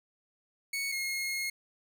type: tone pair in turn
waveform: sawtooth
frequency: 2217 / 2155 Hz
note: C#7 / C#7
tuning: 0 / -49 cents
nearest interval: unison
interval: 49 cents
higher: first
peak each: -28 dBFS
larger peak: neither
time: 0.73-0.92 / 0.92-1.5 s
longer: second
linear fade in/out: 5 ms
effects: none